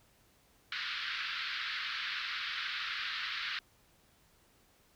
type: band-pass noise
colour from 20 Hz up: pink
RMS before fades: -38 dBFS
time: 0.72-3.59 s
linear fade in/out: 2 ms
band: 1300 to 4500 Hz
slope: 48 dB/octave
effects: pink hiss -67 dBFS RMS until 4.95 s